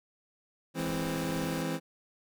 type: chord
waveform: 25% pulse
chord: E augmented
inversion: none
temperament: equal with one note detuned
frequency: 164.81 / 207.7 / 262.4 Hz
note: E3 / G#3 / B#3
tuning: 0 / 0 / +5 cents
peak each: -30 / -36 / -31 dBFS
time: 0.74-1.8 s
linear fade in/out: 50 ms
type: noise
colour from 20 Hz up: pink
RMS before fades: -44 dBFS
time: 0.79-1.62 s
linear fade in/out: 0 ms
effects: none